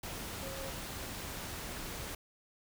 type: tone in noise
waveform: sine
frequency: 541 Hz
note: C#5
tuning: 42 cents flat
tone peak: -44 dBFS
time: 0.42-0.7 s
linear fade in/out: 5 ms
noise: pink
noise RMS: -42 dBFS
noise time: 0.03-2.15 s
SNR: -5 dB
effects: none